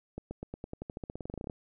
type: accelerating click train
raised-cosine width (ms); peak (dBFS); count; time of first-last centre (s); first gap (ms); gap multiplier
2; -25; 21; 0.18-1.498; 130; 0.92
effects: none